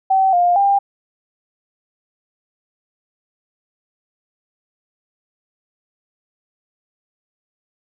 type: tone with pitch steps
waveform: sine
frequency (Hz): 767 / 705 / 797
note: G5 / F5 / G5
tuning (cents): -38 / +16 / +28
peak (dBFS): -11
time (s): 0.1-0.79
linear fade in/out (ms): 10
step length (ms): 230
effects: none